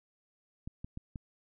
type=clicks; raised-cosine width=5 ms; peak=-28 dBFS; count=4; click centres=0.675 / 0.845 / 0.974 / 1.158 s; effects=none